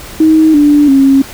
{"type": "tone with pitch steps", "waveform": "sine", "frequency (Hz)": [315.7, 292.9, 271.7], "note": ["D#4", "D4", "C#4"], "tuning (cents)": [25, -5, -35], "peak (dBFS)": -3, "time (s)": [0.2, 1.22], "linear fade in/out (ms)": 5, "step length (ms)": 340, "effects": ["pink hiss -29 dBFS RMS until 1.33 s"]}